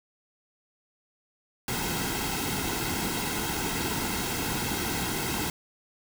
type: noise with comb filter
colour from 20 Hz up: pink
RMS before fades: -30 dBFS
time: 1.68-5.5 s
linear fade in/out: 2 ms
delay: 1.7 ms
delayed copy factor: -0.65
effects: none